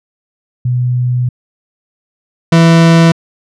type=tone pair in turn; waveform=sine / 40% pulse; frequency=124.2 / 165.79 Hz; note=B2 / E3; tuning=+10 / +10 cents; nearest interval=perfect fourth; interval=500 cents; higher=second; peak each=-10 / -3 dBFS; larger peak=second; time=0.65-1.29 / 2.52-3.12 s; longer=first; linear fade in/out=5 ms; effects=low-pass 6000 Hz 12 dB/octave